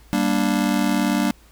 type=chord; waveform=square; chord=G minor; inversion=none; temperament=just; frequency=196 / 235.2 / 294 Hz; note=G3 / Bb3 / D4; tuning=0 / +16 / +2 cents; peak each=-23 dBFS; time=0.13-1.31 s; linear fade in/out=0 ms; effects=added 55 Hz sine -49 dBFS peak until 1.51 s + pink hiss -54 dBFS RMS until 1.51 s